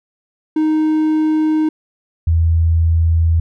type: tone pair in turn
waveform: triangle / sine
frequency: 311.1 / 82.4 Hz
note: D#4 / E2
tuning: 0 / 0 cents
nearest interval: octave + major seventh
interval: 2300 cents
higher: first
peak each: -10 dBFS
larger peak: neither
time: 0.56-1.69 / 2.27-3.4 s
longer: neither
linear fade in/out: 5 ms
effects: none